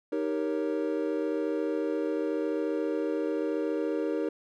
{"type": "chord", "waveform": "triangle", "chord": "Eb dominant seventh", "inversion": "none", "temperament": "equal", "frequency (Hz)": [311.1, 392, 466.2, 554.4], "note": ["Eb4", "G4", "Bb4", "Db5"], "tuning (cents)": [0, 0, 0, 0], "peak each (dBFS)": [-29, -32, -30, -34], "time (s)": [0.12, 4.29], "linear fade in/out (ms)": 5, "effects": []}